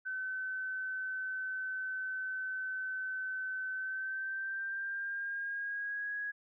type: tone with pitch glide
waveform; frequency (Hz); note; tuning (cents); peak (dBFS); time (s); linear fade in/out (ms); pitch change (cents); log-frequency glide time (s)
sine; 1524 to 1661.9; G6 to G#6; -49 to +1; -35; 0.05-6.32; 20; +150; 3.72-6.14
effects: none